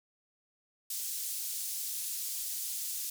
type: band-pass noise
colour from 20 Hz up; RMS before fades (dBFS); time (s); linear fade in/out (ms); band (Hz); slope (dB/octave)
white; -37; 0.9-3.1; 5; 5400 to 16000; 12
effects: none